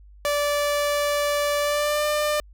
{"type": "tone with pitch glide", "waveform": "sawtooth", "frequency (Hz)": [582, 598], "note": ["D5", "D5"], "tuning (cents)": [-16, 31], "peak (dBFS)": -17, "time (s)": [0.25, 2.4], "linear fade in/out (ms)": 0, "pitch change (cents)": 47, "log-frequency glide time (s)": [1.6, 2.05], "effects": ["added 50 Hz sine -45 dBFS peak until 2.53 s"]}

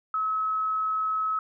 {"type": "tone", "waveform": "sine", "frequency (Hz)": 1287, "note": "E6", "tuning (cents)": -42, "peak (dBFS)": -24, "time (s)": [0.14, 1.39], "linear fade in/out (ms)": 2, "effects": []}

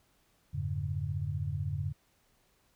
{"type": "tone cluster", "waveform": "sine", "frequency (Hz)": [87.9, 103.6, 142.6], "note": ["F2", "G#2", "C#3"], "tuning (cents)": [12, -4, 49], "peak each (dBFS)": [-36, -36, -35], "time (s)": [0.53, 1.93], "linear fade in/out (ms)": 20, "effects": ["pink hiss -70 dBFS RMS until 2.75 s"]}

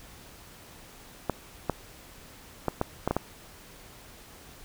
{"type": "clicks", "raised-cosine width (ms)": 1, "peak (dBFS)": -11, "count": 7, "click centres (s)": [1.297, 1.697, 2.683, 2.814, 3.076, 3.11, 3.166], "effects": ["pink hiss -50 dBFS RMS until 4.64 s"]}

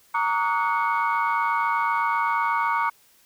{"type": "tone cluster", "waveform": "sine", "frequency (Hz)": [926, 1139, 1247, 1466, 2212], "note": ["A#5", "C#6", "D#6", "F#6", "C#7"], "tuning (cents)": [-12, 47, 3, -16, -4], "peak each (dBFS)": [-23, -25, -30, -29, -31], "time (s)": [0.14, 2.9], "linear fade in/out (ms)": 10, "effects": ["tanh soft clip ceiling -12 dBFS", "white hiss -58 dBFS RMS until 3.25 s"]}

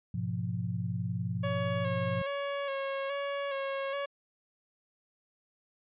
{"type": "chord", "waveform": "sine", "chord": "F diminished", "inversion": "first", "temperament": "equal", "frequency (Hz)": [103.83, 123.47, 174.61], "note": ["Ab2", "Cb3", "F3"], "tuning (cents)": [0, 0, 0], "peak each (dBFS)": [-35, -35, -35], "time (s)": [0.14, 2.22], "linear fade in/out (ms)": 5}
{"type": "tone with vibrato", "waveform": "sawtooth", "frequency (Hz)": 554.4, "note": "C#5", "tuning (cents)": 0, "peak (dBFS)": -28, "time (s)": [1.43, 4.06], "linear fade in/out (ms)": 10, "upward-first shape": "square", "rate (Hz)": 1.2, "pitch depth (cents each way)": 25}
{"effects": ["resampled to 8000 Hz"]}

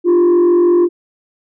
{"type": "tone with frequency modulation", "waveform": "sine", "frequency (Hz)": 349.2, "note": "F4", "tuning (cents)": 0, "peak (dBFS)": -5, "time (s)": [0.04, 0.89], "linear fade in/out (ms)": 50, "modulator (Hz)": 46, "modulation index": 0.41, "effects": ["tanh soft clip ceiling -7 dBFS"]}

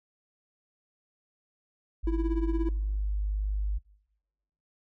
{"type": "tone", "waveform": "sine", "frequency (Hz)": 50.9, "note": "G#1", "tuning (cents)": -34, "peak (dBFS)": -26, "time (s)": [2.03, 3.79], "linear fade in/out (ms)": 20}
{"type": "tone with tremolo", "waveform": "triangle", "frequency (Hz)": 329.6, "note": "E4", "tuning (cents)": 0, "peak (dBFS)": -23, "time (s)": [2.07, 2.69], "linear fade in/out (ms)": 2, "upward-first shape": "triangle", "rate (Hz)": 17, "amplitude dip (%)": 90}
{"effects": ["noise-tail reverb RT60 1.0 s tail -24 dB re dry"]}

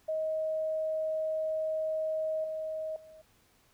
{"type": "tone with level steps", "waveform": "sine", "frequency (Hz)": 630, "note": "D#5", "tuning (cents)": 21, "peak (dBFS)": [-29, -33, -50], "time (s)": [0.08, 3.22], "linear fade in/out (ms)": 10, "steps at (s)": [2.44, 2.96], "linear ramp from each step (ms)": 2, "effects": ["pink hiss -66 dBFS RMS until 3.73 s"]}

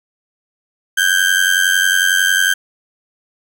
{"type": "ring-modulated tone", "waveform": "35% pulse", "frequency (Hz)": 1574, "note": "G6", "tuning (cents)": 7, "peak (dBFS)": -7, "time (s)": [0.97, 2.54], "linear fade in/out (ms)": 10, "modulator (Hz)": 45.5, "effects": []}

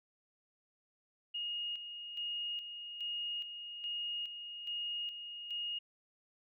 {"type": "tone with tremolo", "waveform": "sine", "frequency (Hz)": 2861, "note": "F7", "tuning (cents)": 41, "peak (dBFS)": -36, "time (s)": [1.34, 5.79], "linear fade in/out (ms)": 10, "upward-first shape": "square", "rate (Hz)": 1.2, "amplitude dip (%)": 55, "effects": []}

